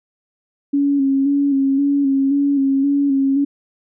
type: tone with vibrato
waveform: sine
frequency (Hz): 277.2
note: C#4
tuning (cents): 0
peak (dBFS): -13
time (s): 0.73-3.45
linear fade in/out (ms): 10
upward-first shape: square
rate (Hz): 1.9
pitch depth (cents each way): 33
effects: none